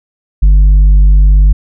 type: tone with tanh clipping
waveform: sine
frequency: 49.22 Hz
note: G1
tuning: 8 cents sharp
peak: -3 dBFS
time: 0.42-1.53 s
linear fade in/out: 10 ms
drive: 4 dB
effects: none